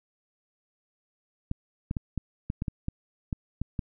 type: clicks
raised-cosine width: 5 ms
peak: -17 dBFS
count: 11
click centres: 1.514 / 1.911 / 1.968 / 2.177 / 2.501 / 2.621 / 2.682 / 2.884 / 3.328 / 3.616 / 3.792 s
effects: none